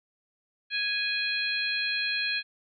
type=harmonic tone; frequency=830 Hz; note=G#5; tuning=1 cent flat; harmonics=2 / 3 / 4 / 5; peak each=-32 / -30 / -35 / -32 dBFS; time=0.7-2.43 s; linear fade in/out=50 ms; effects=none